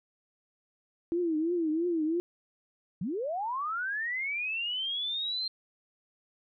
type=tone with vibrato; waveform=sine; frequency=329.8 Hz; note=E4; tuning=1 cent sharp; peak=-26 dBFS; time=1.12-2.2 s; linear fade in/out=0 ms; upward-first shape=triangle; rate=3 Hz; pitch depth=150 cents each way
type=linear sweep; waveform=sine; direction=up; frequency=151.1 to 4186 Hz; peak=-30 dBFS; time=3.01-5.48 s; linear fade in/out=5 ms
effects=none